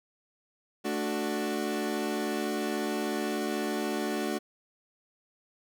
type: chord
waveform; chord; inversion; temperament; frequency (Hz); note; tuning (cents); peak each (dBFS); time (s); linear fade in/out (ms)
30% pulse; D major; second; equal; 220 / 293.7 / 370; A3 / D4 / F#4; 0 / 0 / 0; -31; 0.84-4.39; 20
effects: none